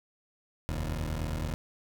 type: tone pair together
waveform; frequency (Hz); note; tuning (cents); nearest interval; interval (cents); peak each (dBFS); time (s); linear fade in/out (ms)
20% pulse; 43.67 / 77.9; F1 / D#2; +1 / +3; minor seventh; 1002; -29 / -29; 0.69-1.54; 0
effects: none